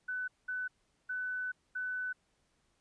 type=tone bursts at uneven times; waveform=sine; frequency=1500 Hz; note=F#6; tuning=23 cents sharp; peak=-34 dBFS; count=4; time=0.08-0.28 / 0.48-0.68 / 1.09-1.52 / 1.75-2.13 s; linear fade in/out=10 ms; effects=pink hiss -75 dBFS RMS until 2.8 s + resampled to 22050 Hz

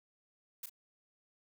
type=noise with echo; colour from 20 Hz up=blue; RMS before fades=-42 dBFS; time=0.63-0.66 s; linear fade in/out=5 ms; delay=36 ms; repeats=1; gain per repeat=-9 dB; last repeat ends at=0.696 s; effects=none

